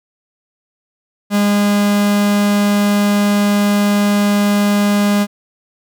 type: tone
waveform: 45% pulse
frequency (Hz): 204.6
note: G#3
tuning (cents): -26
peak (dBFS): -11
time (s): 1.3-5.27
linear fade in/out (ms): 50
effects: none